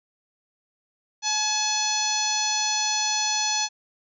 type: harmonic tone with a mistuned harmonic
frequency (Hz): 856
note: A5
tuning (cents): -48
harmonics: 1 / 2 / 3 / 4 / 5 / 6 / 7 / 8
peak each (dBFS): -29 / -36 / -32 / -32 / -29 / -34 / -26 / -36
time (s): 1.22-3.69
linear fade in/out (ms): 50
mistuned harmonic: 2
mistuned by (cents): -30
effects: none